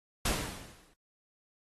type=noise with exponential decay; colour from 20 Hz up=pink; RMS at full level=-28 dBFS; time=0.25-0.94 s; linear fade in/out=5 ms; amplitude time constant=150 ms; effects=AAC 32 kbps